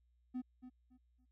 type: tone with echo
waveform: triangle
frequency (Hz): 252.5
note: B3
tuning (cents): +39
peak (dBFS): -35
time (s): 0.34-0.42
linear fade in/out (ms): 20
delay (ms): 280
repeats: 3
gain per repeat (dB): -12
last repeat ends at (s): 1.26
effects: tanh soft clip ceiling -31 dBFS + added 60 Hz sine -70 dBFS peak until 1.31 s